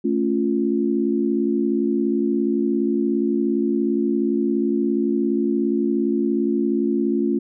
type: chord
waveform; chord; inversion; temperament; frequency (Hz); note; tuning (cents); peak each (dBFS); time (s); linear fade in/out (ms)
sine; A augmented; none; equal; 220 / 277.2 / 349.2; A3 / C#4 / E#4; 0 / 0 / 0; -22; 0.04-7.39; 10
effects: none